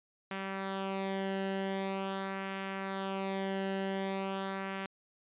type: tone with flanger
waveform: sawtooth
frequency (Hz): 193.4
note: G3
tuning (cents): -23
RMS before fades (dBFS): -36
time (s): 0.31-4.86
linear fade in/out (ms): 2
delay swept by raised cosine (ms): 0.23 to 0.86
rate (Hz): 0.44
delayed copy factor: -0.6
effects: resampled to 8000 Hz